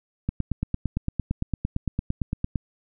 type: click train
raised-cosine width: 5 ms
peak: -12 dBFS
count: 21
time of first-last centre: 0.29-2.558 s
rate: 8.82 Hz
effects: none